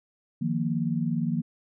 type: chord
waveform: sine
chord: Eb suspended second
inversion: none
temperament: just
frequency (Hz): 155.56 / 175.01 / 233.3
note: Eb3 / F3 / Bb3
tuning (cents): 0 / +4 / +2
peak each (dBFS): -29 / -29 / -28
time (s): 0.41-1.42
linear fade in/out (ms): 10
effects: none